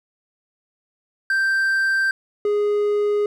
triangle tone pair in turn, 1568 / 414.2 Hz, G6 / G#4, 0 / -5 cents, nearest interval octave + major seventh, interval 2305 cents, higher first, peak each -15 dBFS, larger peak neither, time 1.3-2.11 / 2.45-3.26 s, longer neither, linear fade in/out 2 ms, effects none

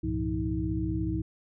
sine tone cluster, 67.1 / 101.7 / 117.8 / 171.7 / 318.3 Hz, C2 / G#2 / A#2 / F3 / D#4, +44 / -36 / +19 / -29 / +39 cents, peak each -33 / -34 / -37 / -35 / -31 dBFS, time 0.03-1.22 s, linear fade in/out 10 ms, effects none

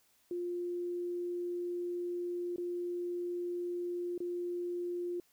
sine tone with dropouts, 351.5 Hz, F4, 11 cents sharp, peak -34 dBFS, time 0.31-5.2 s, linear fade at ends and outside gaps 2 ms, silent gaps 2.561-2.581 / 4.179-4.203 s, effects white hiss -70 dBFS RMS until 5.32 s

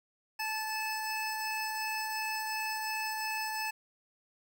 25% pulse tone pair together, 870.6 / 2609 Hz, A5 / E7, -19 / -18 cents, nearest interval octave + perfect fifth, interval 1901 cents, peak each -31 / -34 dBFS, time 0.39-3.71 s, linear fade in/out 10 ms, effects none

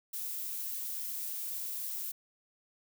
violet noise, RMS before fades -38 dBFS, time 0.13-2.12 s, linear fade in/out 10 ms, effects none

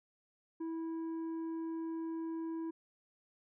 triangle tone with tanh clipping, 326.8 Hz, E4, 15 cents flat, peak -38 dBFS, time 0.6-2.71 s, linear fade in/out 10 ms, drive 10 dB, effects none

